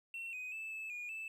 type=tone with pitch steps; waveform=triangle; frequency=2712 / 2504 / 2630 / 2615 / 2438 / 2633 Hz; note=E7 / D#7 / E7 / E7 / D#7 / E7; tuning=+49 / +10 / -5 / -15 / -36 / -3 cents; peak=-39 dBFS; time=0.14-1.28 s; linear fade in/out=2 ms; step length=190 ms; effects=tanh soft clip ceiling -35 dBFS + 13-bit